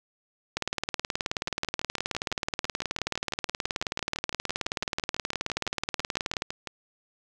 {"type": "two click trains", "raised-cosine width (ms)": 0.2, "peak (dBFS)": [-17, -10], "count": [32, 111], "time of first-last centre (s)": [[1.48, 6.673], [0.57, 6.421]], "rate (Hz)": [5.97, 18.8], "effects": []}